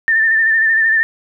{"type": "tone with vibrato", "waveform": "sine", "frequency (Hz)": 1792, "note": "A6", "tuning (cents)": 31, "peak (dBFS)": -10, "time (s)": [0.08, 1.03], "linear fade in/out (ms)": 0, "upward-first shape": "sine", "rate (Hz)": 13, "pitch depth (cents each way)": 39, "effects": []}